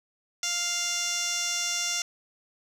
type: tone with band-pass filter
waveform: 15% pulse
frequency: 698.5 Hz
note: F5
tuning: in tune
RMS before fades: -29 dBFS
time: 0.43-2.02 s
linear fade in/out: 2 ms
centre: 5200 Hz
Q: 5
effects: none